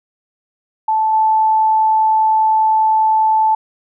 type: tone with level steps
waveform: sine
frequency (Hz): 875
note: A5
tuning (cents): -10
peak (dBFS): -12 / -10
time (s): 0.88-3.55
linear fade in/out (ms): 5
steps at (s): 1.13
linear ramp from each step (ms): 5
effects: none